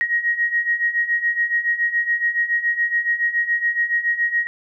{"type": "beating tone pair", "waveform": "sine", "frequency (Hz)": [1882, 1889.1], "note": ["A#6", "A#6"], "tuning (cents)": [16, 23], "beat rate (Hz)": 7.1, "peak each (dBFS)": [-23, -19], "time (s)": [0.01, 4.47], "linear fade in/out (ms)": 0, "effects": []}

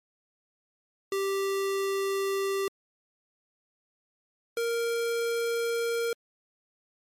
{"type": "tone pair in turn", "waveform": "square", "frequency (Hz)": [391.6, 465.7], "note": ["G4", "A#4"], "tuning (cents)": [-2, -2], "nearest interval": "minor third", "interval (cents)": 300, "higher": "second", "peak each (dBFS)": -27, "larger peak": "neither", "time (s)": [[1.12, 2.68], [4.57, 6.13]], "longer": "neither", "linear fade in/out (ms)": 2, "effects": ["MP3 64 kbps"]}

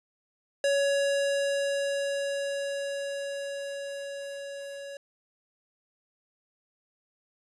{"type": "tone with level ramp", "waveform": "square", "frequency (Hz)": 560, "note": "C#5", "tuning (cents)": 18, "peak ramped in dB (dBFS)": [-23, -39], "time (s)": [0.64, 4.97], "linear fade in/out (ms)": 2, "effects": ["resampled to 24000 Hz", "10-bit"]}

